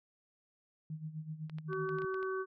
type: tone with tremolo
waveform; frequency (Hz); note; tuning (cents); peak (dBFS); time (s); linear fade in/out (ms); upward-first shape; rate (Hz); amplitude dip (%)
sine; 156.2; D#3; +7; -37; 0.9-2.05; 2; sine; 7.9; 75
type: clicks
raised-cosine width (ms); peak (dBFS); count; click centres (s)
0.3; -35; 8; 1.497 / 1.585 / 1.731 / 1.891 / 1.986 / 2.02 / 2.143 / 2.229
type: harmonic tone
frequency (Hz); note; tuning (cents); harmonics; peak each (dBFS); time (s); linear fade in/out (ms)
379.4; F#4; +43; 1 / 3 / 4; -35 / -41 / -43; 1.68-2.46; 50
effects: none